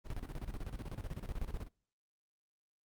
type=noise with tremolo; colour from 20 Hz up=brown; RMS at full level=-39 dBFS; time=0.04-1.69 s; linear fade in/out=50 ms; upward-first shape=square; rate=16 Hz; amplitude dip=75%; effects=noise-tail reverb RT60 0.5 s tail -26 dB re dry + Opus 48 kbps